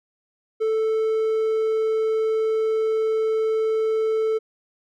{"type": "tone", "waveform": "triangle", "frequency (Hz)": 440.4, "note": "A4", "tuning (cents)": 2, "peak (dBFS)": -17, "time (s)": [0.6, 4.39], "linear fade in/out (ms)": 20, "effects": []}